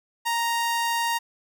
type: tone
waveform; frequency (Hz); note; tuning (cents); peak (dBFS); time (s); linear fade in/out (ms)
sawtooth; 932.3; A#5; 0; -19; 0.25-1.19; 20
effects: none